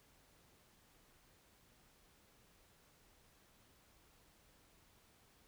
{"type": "silence", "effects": ["pink hiss -69 dBFS RMS until 5.47 s"]}